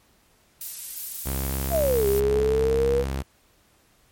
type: noise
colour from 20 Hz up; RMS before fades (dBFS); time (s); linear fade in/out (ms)
violet; -31; 0.61-2.2; 2
type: tone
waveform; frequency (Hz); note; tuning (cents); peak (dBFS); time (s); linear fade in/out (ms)
sawtooth; 67.3; C2; +49; -22; 1.25-3.23; 20
type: exponential two-way sweep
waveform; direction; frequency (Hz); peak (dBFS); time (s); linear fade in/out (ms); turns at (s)
sine; down then up; 708 to 400.5 to 486.6; -19; 1.7-3.05; 50; 2.07
effects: pink hiss -61 dBFS RMS until 4.11 s + MP3 64 kbps